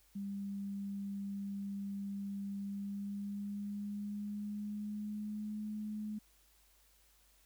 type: tone with pitch glide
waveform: sine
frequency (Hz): 199.2 to 212.3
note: G3 to G#3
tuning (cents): +28 to +38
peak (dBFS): -38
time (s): 0.15-6.19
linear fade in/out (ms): 10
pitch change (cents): +110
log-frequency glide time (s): 2.6-5.66
effects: added 50 Hz sine -70 dBFS peak until 7.45 s + white hiss -69 dBFS RMS until 7.45 s